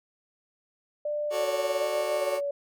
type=tone with vibrato; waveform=sine; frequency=581 Hz; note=D5; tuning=19 cents flat; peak=-27 dBFS; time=1.05-2.51 s; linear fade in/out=5 ms; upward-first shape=square; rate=1.3 Hz; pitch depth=37 cents each way
type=chord; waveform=30% pulse; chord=D major seventh; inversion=first; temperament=just; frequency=367.1 / 440.5 / 550.6 / 587.3 Hz; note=F#4 / A4 / C#5 / D5; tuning=-14 / +2 / -12 / 0 cents; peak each=-33 dBFS; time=1.3-2.41 s; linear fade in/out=50 ms
effects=none